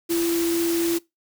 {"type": "tone in noise", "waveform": "sine", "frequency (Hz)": 337.6, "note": "E4", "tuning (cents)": 41, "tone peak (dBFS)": -20, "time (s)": [0.09, 0.99], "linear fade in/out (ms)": 20, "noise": "white", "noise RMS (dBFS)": -30, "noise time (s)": [0.09, 0.99], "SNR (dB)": 7, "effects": ["noise-tail reverb RT60 0.2 s tail -22 dB re dry"]}